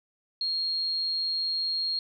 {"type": "tone", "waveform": "sine", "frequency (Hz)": 4255, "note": "C8", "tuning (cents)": 28, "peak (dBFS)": -26, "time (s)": [0.41, 1.99], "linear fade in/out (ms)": 2, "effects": []}